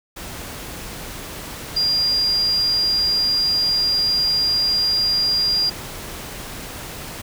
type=tone in noise; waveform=sine; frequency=4800 Hz; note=D8; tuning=37 cents sharp; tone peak=-16 dBFS; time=1.76-5.7 s; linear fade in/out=10 ms; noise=pink; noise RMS=-33 dBFS; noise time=0.16-7.22 s; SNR=+14 dB; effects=none